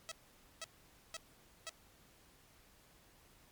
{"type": "tone bursts", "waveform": "5% pulse", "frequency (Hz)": 650, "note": "E5", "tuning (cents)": -24, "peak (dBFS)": -31, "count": 4, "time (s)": [0.09, 1.694], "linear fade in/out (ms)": 0, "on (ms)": 26, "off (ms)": 500, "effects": ["pink hiss -65 dBFS RMS until 3.51 s", "MP3 96 kbps"]}